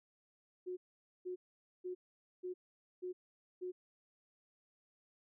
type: tone bursts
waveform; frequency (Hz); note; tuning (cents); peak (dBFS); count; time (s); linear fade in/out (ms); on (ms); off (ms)
sine; 364; F#4; -28; -39; 6; 0.66-3.72; 20; 110; 480
effects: none